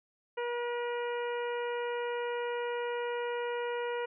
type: harmonic tone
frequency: 480 Hz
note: B4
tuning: 49 cents flat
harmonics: 1 / 2 / 3 / 4 / 5 / 6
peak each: -33 / -39 / -43 / -45 / -47 / -49 dBFS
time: 0.37-4.06 s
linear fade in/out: 10 ms
effects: none